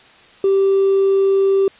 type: tone with hard clipping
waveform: triangle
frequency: 390 Hz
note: G4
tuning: 9 cents flat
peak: -11 dBFS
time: 0.44-1.68 s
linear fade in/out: 2 ms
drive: 2 dB
effects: white hiss -46 dBFS RMS until 1.79 s + resampled to 8000 Hz